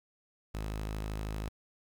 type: tone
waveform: sawtooth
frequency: 52.8 Hz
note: G#1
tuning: 29 cents sharp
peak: -31 dBFS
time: 0.54-1.49 s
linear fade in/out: 10 ms
effects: 10-bit